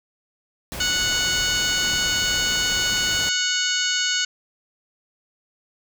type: noise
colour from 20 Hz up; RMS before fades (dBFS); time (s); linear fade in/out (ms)
pink; -32; 0.72-3.29; 0
type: harmonic tone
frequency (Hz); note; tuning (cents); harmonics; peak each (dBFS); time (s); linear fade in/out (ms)
737; F#5; -7; 2 / 3 / 4 / 5 / 6 / 7 / 8 / 9 / 10; -26 / -32 / -25 / -32 / -27 / -35 / -38 / -27 / -35; 0.8-4.25; 5
effects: none